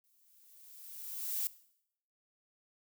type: noise with exponential growth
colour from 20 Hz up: violet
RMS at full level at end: -33 dBFS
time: 0.04-1.47 s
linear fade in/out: 0 ms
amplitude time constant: 310 ms
effects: noise-tail reverb RT60 0.7 s tail -18 dB re dry